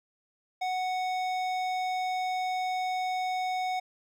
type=tone with hard clipping; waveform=triangle; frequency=740 Hz; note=F#5; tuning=in tune; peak=-30 dBFS; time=0.61-3.8 s; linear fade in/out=10 ms; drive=17 dB; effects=none